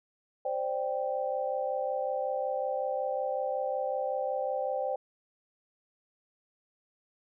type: chord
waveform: sine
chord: C suspended second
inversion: none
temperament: just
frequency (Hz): 523.3 / 588.7 / 784.9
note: C5 / D5 / G5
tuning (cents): 0 / +4 / +2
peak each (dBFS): -32 / -34 / -34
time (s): 0.45-4.96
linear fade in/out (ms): 5
effects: none